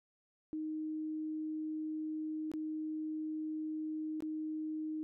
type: tone with dropouts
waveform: sine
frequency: 311.1 Hz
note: D#4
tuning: in tune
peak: -36 dBFS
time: 0.53-5.03 s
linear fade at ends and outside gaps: 0 ms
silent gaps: 2.516-2.537 / 4.205-4.223 s
effects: none